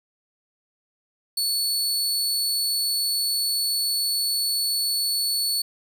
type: tone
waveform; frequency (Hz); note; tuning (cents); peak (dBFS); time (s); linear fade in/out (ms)
sawtooth; 4433; C#8; -1; -19; 1.37-5.62; 5
effects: none